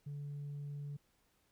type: tone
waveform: sine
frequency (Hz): 144.1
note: D3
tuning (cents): -33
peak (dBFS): -39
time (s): 0.06-0.97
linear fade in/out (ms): 10
effects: tanh soft clip ceiling -39 dBFS + pink hiss -75 dBFS RMS until 1.51 s